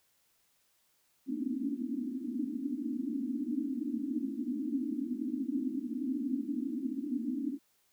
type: band-pass noise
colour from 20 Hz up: pink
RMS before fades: -35 dBFS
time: 1.26-7.59 s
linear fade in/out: 50 ms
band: 230 to 310 Hz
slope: 96 dB/octave
effects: white hiss -72 dBFS RMS until 7.92 s